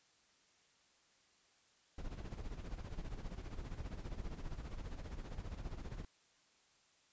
brown noise with tremolo, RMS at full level -42 dBFS, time 1.98-6.05 s, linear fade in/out 2 ms, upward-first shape sine, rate 15 Hz, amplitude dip 70%, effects white hiss -71 dBFS RMS until 7.12 s + resampled to 16000 Hz

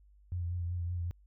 sine tone with vibrato, 87.4 Hz, F2, 2 cents sharp, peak -32 dBFS, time 0.32-1.11 s, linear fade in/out 0 ms, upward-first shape triangle, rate 5.3 Hz, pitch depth 43 cents each way, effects added 50 Hz sine -58 dBFS peak until 1.26 s

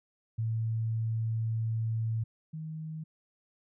sine tone pair in turn, 112.5 / 157.54 Hz, A2 / D#3, +39 / +22 cents, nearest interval tritone, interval 583 cents, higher second, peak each -28 / -36 dBFS, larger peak first, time 0.38-2.24 / 2.53-3.04 s, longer first, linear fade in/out 10 ms, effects none

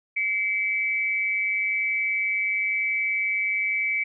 sine tone pair together, 2095 / 2294 Hz, C7 / D7, +2 / -41 cents, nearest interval major second, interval 157 cents, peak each -29 / -23 dBFS, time 0.16-4.04 s, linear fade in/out 10 ms, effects none

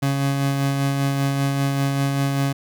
30% pulse tone with tremolo, 138.59 Hz, C#3, in tune, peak -15 dBFS, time 0.02-2.53 s, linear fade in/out 10 ms, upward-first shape sine, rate 5.1 Hz, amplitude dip 30%, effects none

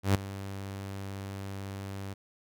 sawtooth tone with ADSR envelope, 98 Hz, G2, in tune, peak -16 dBFS, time 0.03-2.14 s, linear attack 120 ms, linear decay 8 ms, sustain -17 dB, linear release 10 ms, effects none

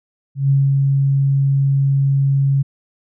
sine tone with ADSR envelope, 137.8 Hz, C#3, 10 cents flat, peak -10 dBFS, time 0.35-2.63 s, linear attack 150 ms, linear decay 210 ms, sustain -2 dB, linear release 16 ms, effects none

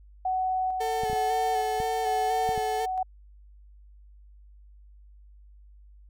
sine tone with tremolo, 747 Hz, F#5, 16 cents sharp, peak -24 dBFS, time 0.25-3.03 s, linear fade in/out 5 ms, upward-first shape square, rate 1.1 Hz, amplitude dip 30%
35% pulse tone with vibrato, 440 Hz, A4, in tune, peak -28 dBFS, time 0.8-2.86 s, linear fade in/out 10 ms, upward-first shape square, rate 2 Hz, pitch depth 24 cents each way
clicks, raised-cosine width 5 ms, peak -25 dBFS, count 6, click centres 1.035 / 1.099 / 1.131 / 1.802 / 2.491 / 2.578 s
effects added 50 Hz sine -49 dBFS peak until 6.09 s

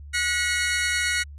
sawtooth tone cluster, 1457 / 1918 / 2190 Hz, F#6 / A#6 / C#7, -27 / +49 / -22 cents, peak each -23 dBFS, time 0.13-1.24 s, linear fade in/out 20 ms, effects added 72 Hz sine -38 dBFS peak until 1.38 s + resampled to 24000 Hz

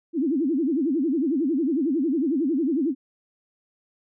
sine tone with vibrato, 295 Hz, D4, 8 cents sharp, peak -20 dBFS, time 0.13-2.95 s, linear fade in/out 50 ms, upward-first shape sine, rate 11 Hz, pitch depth 270 cents each way, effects none

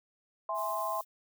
sine chord, E augmented, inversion none, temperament equal, 659.3 / 830.6 / 1046.5 Hz, E5 / G#5 / B#5, 0 / 0 / 0 cents, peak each -36 / -38 / -33 dBFS, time 0.49-1.01 s, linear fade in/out 2 ms
violet noise, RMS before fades -45 dBFS, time 0.54-1.05 s, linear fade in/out 50 ms
effects none

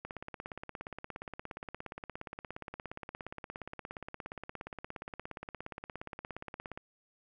click train, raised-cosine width 0.5 ms, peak -26 dBFS, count 116, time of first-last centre 0.05-6.775 s, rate 17.1 Hz, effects none

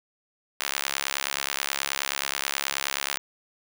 sawtooth tone with high-pass filter, 69.4 Hz, C#2, 3 cents sharp, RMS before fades -30 dBFS, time 0.6-3.18 s, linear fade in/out 0 ms, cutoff 1600 Hz, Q 0.6, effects none

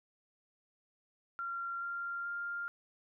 sine tone with pitch steps, 1378 / 1388.4 / 1398.9 Hz, F6 / F6 / F6, -24 / -11 / +2 cents, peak -36 dBFS, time 1.39-2.68 s, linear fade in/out 0 ms, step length 430 ms, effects none

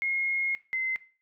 sine tone pair in turn, 2152 / 2063 Hz, C7 / C7, +48 / -25 cents, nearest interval minor second, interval 73 cents, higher first, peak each -26 dBFS, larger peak neither, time 0.02-0.55 / 0.73-0.96 s, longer first, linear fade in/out 0 ms, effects noise-tail reverb RT60 0.4 s tail -18 dB re dry

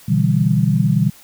sine chord, E minor seventh, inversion second, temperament equal with one note detuned, 123.47 / 146.83 / 164.81 / 195.21 Hz, B2 / D3 / E3 / G3, 0 / 0 / 0 / -7 cents, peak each -18 dBFS, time 0.08-1.1 s, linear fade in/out 10 ms, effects white hiss -45 dBFS RMS until 1.23 s

